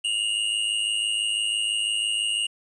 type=tone pair together; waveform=square; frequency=2794 / 2900 Hz; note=F7 / F#7; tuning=0 / -35 cents; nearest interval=minor second; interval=65 cents; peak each=-27 / -26 dBFS; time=0.04-2.47 s; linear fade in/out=10 ms; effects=resampled to 22050 Hz + 10-bit